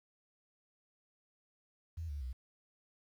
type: tone with pitch steps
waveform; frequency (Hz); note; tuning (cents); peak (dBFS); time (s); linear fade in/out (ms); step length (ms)
sine; 82.41 / 72.16 / 63.18; E2 / D2 / B1; 0 / -30 / +40; -38; 1.97-2.33; 10; 120
effects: 11-bit